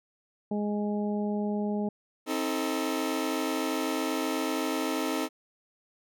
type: harmonic tone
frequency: 207.7 Hz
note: G#3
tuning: in tune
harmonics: 1 / 2 / 3 / 4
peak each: -28 / -34 / -38 / -40 dBFS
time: 0.51-1.89 s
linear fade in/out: 5 ms
type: chord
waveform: sawtooth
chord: A diminished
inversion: first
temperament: just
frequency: 264 / 316.8 / 440 Hz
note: C4 / Eb4 / A4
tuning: +16 / +31 / 0 cents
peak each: -28 / -27 / -31 dBFS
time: 2.26-5.29 s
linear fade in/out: 50 ms
effects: none